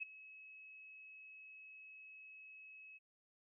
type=tone with ADSR envelope; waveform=sine; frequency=2572 Hz; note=E7; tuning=43 cents flat; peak=-37 dBFS; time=0-2.99 s; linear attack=25 ms; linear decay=12 ms; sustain=-17 dB; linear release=25 ms; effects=none